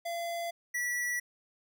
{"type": "tone pair in turn", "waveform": "square", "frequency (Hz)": [682, 1948.6], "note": ["F5", "B6"], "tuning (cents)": [-41, -24], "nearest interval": "octave + tritone", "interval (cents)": 1817, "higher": "second", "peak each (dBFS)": [-34, -31], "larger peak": "second", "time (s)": [[0.05, 0.51], [0.74, 1.2]], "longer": "neither", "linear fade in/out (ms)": 10, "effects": []}